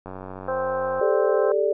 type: click train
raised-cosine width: 1 ms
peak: -22 dBFS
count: 89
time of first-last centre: 0.06-0.996 s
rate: 94 Hz
type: harmonic tone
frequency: 261.6 Hz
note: C4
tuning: in tune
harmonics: 2 / 3 / 4 / 5 / 6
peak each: -24 / -32 / -32 / -35 / -37 dBFS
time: 0.48-1.52 s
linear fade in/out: 2 ms
type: chord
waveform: sine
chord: G suspended second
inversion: none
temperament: equal with one note detuned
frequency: 398.6 / 440 / 587.3 Hz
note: G4 / A4 / D5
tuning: +29 / 0 / 0 cents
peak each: -23 dBFS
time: 1.01-1.73 s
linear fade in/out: 5 ms
effects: none